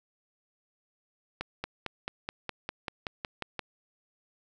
accelerating click train, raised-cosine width 0.3 ms, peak -17 dBFS, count 12, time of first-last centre 1.41-3.593 s, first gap 230 ms, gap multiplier 0.97, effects none

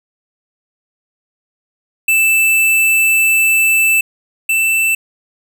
square tone pair in turn, 2645 / 2660 Hz, E7 / E7, +5 / +15 cents, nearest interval unison, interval 10 cents, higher second, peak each -10 / -12 dBFS, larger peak first, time 2.08-4.01 / 4.49-4.95 s, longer first, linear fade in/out 5 ms, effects none

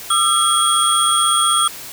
sine tone cluster, 1211 / 1347 / 3320 / 8950 Hz, D#6 / E6 / G#7 / C#9, -47 / +37 / -1 / +16 cents, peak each -18 dBFS, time 0.1-1.68 s, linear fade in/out 5 ms, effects white hiss -33 dBFS RMS until 1.92 s

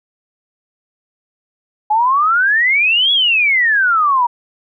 sine exponential two-way sweep, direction up then down, 830.6 to 3397 to 934 Hz, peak -10 dBFS, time 1.9-4.27 s, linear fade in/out 10 ms, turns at 3.12 s, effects none

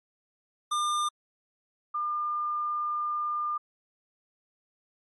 square / sine tone pair in turn, 1203 / 1203 Hz, D6 / D6, +41 / +41 cents, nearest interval unison, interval 0 cents, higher neither, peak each -26 / -27 dBFS, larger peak first, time 0.71-1.09 / 1.94-3.58 s, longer second, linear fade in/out 10 ms, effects MP3 48 kbps

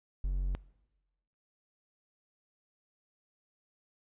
triangle tone, 45.98 Hz, F#1, 10 cents flat, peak -27 dBFS, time 0.24-0.55 s, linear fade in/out 0 ms, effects noise-tail reverb RT60 1.0 s tail -21 dB re dry + resampled to 8000 Hz

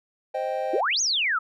triangle chord, C minor, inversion none, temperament equal, 523.3 / 622.3 / 784 Hz, C5 / Eb5 / G5, 0 / 0 / 0 cents, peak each -27 / -28 / -28 dBFS, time 0.34-0.81 s, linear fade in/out 10 ms
sine exponential two-way sweep, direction up then down, 313.1 to 6790 to 1227 Hz, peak -21 dBFS, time 0.73-1.39 s, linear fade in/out 10 ms, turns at 1.01 s
effects none

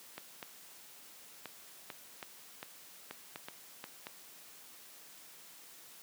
clicks, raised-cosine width 0.3 ms, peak -26 dBFS, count 11, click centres 0.18 / 0.428 / 1.457 / 1.902 / 2.228 / 2.629 / 3.11 / 3.359 / 3.485 / 3.841 / 4.069 s, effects white hiss -55 dBFS RMS until 6.02 s + high-pass 150 Hz 12 dB/octave

